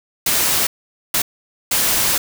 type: noise bursts at uneven times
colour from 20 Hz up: white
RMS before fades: -17 dBFS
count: 3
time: 0.26-0.67 / 1.14-1.22 / 1.71-2.18 s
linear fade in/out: 5 ms
effects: none